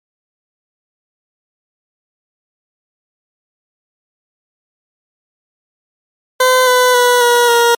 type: tone with pitch steps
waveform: 20% pulse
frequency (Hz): 511 / 500.8 / 490.8 / 480.9 / 471.3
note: C5 / B4 / B4 / B4 / A#4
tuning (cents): -41 / +24 / -11 / -46 / +19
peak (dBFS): -3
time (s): 6.4-7.75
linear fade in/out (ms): 5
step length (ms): 270
effects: MP3 64 kbps